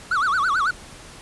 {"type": "tone with vibrato", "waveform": "triangle", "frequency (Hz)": 1297, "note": "E6", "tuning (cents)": -28, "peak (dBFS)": -16, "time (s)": [0.11, 0.71], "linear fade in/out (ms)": 5, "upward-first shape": "sine", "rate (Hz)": 9.1, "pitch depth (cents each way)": 280, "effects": ["pink hiss -42 dBFS RMS until 1.21 s", "resampled to 24000 Hz"]}